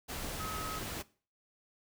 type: tone in noise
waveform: sine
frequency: 1276 Hz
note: D#6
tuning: 43 cents sharp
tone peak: -39 dBFS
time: 0.39-0.8 s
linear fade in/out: 20 ms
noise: pink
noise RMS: -40 dBFS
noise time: 0.08-1.03 s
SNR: -2 dB
effects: noise-tail reverb RT60 0.4 s tail -20 dB re dry